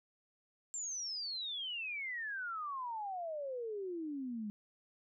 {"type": "exponential sweep", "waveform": "sine", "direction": "down", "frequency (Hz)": [7459, 203.1], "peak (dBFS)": -38, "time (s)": [0.74, 4.5], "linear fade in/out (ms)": 0, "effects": []}